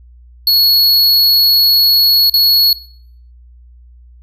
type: tone with dropouts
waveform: square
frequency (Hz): 4355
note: C#8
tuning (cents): -31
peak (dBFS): -8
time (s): 0.47-2.73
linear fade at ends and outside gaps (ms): 2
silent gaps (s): 2.298-2.339
effects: noise-tail reverb RT60 0.6 s tail -19 dB re dry + added 60 Hz sine -38 dBFS peak until 4.22 s